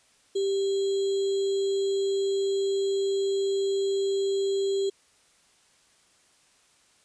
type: tone with sample-and-hold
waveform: sine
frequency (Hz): 392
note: G4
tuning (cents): 0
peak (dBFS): -23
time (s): 0.35-4.9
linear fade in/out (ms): 10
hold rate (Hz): 3675
effects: white hiss -62 dBFS RMS until 7.04 s + resampled to 22050 Hz